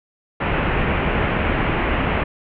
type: low-pass noise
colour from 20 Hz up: pink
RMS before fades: -20 dBFS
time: 0.4-2.24 s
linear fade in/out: 10 ms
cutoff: 2800 Hz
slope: 48 dB/octave
effects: none